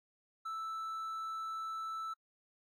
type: tone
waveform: triangle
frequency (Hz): 1318.5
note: E6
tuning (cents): 0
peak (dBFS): -36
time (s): 0.45-2.14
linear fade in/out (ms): 10
effects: AAC 48 kbps